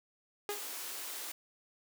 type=tone with exponential decay; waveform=sawtooth; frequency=410.8 Hz; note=G#4; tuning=19 cents flat; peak=-28 dBFS; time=0.49-0.67 s; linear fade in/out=1 ms; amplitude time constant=38 ms
type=high-pass noise; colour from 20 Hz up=white; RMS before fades=-42 dBFS; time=0.5-1.32 s; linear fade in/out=5 ms; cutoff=270 Hz; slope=48 dB/octave
effects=none